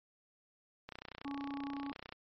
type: click train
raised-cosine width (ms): 0.3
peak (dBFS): -29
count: 39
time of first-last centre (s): 0.89-2.124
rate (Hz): 30.8
type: harmonic tone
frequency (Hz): 280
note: C#4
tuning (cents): +18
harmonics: 1 / 3 / 4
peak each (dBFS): -39 / -49 / -51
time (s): 1.25-1.92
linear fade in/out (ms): 2
effects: MP3 32 kbps